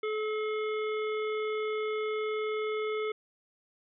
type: harmonic tone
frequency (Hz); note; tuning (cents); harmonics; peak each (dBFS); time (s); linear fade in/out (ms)
430.3; A4; -39; 1 / 3 / 5 / 7 / 8; -30 / -39 / -40 / -51 / -49; 0.03-3.12; 5
effects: none